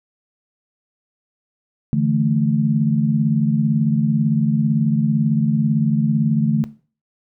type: chord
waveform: sine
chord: D suspended second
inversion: none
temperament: equal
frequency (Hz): 146.83 / 164.81 / 220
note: D3 / E3 / A3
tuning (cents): 0 / 0 / 0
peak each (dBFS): -18 / -22 / -19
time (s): 1.93-6.64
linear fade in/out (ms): 0
effects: noise-tail reverb RT60 0.4 s tail -17 dB re dry